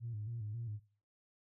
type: tone with vibrato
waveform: sine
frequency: 111.2 Hz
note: A2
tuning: 19 cents sharp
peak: -38 dBFS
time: 0-0.8 s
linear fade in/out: 50 ms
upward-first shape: square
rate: 3.7 Hz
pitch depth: 90 cents each way
effects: noise-tail reverb RT60 0.5 s tail -24 dB re dry + tanh soft clip ceiling -34 dBFS